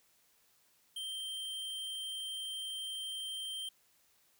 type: tone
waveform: square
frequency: 3144 Hz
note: G7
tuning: 4 cents sharp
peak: -39 dBFS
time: 0.96-3.69 s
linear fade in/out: 5 ms
effects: white hiss -70 dBFS RMS until 4.39 s